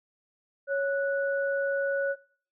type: tone pair together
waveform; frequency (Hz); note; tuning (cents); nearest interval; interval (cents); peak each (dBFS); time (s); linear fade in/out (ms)
sine; 554.4 / 1474.9; C#5 / F#6; 0 / -6; octave + perfect fourth; 1694; -26 / -31; 0.67-2.16; 50
effects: noise-tail reverb RT60 0.5 s tail -20 dB re dry